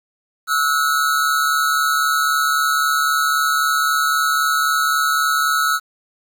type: tone pair together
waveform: square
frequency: 1305.2 / 1449 Hz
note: E6 / F#6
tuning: -18 / -37 cents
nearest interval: major second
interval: 181 cents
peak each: -18 / -20 dBFS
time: 0.47-5.8 s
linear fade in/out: 50 ms
effects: 8-bit

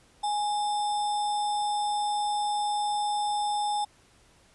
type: tone with sample-and-hold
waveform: sine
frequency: 830.6 Hz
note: G#5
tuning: in tune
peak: -25 dBFS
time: 0.23-3.85 s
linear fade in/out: 10 ms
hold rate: 4410 Hz
effects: pink hiss -60 dBFS RMS until 4.54 s + resampled to 24000 Hz

